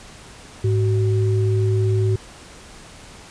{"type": "tone pair together", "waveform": "sine", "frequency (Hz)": [105.7, 376.7], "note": ["G#2", "F#4"], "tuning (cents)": [31, 31], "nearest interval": "octave + minor seventh", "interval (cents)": 2200, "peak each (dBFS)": [-16, -23], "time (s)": [0.64, 2.16], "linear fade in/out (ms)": 5, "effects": ["pink hiss -42 dBFS RMS until 3.3 s", "resampled to 22050 Hz"]}